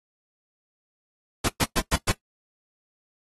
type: noise bursts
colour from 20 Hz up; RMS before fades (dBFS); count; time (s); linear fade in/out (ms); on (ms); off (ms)
pink; -22; 5; 1.44-2.12; 10; 48; 110
effects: noise-tail reverb RT60 0.1 s tail -17 dB re dry + AAC 32 kbps